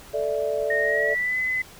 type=chord; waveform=sine; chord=A suspended fourth; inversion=none; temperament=equal; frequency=440 / 587.3 / 659.3 Hz; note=A4 / D5 / E5; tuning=0 / 0 / 0 cents; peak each=-27 / -25 / -30 dBFS; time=0.13-1.15 s; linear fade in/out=20 ms
type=tone with pitch glide; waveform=sine; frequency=1853 to 2021 Hz; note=A#6 to B6; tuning=-11 to +39 cents; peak=-22 dBFS; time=0.7-1.62 s; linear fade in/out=5 ms; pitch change=+150 cents; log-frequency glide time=0.8-1.38 s
effects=pink hiss -46 dBFS RMS until 1.79 s